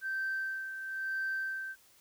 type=tone with tremolo; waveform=sine; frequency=1557 Hz; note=G6; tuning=12 cents flat; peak=-30 dBFS; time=0.01-1.76 s; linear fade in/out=50 ms; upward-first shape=sine; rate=1 Hz; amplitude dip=60%; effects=tanh soft clip ceiling -28 dBFS + white hiss -63 dBFS RMS until 2 s